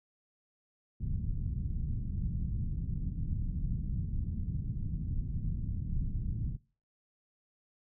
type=low-pass noise; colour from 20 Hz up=pink; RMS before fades=-34 dBFS; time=1-6.57 s; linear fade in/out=10 ms; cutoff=180 Hz; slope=24 dB/octave; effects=noise-tail reverb RT60 0.4 s tail -23 dB re dry